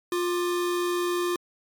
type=tone pair together; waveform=square; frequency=352.6 / 1188 Hz; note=F4 / D6; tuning=+17 / +20 cents; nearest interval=octave + major sixth; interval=2103 cents; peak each=-25 / -35 dBFS; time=0.12-1.36 s; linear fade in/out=2 ms; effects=MP3 96 kbps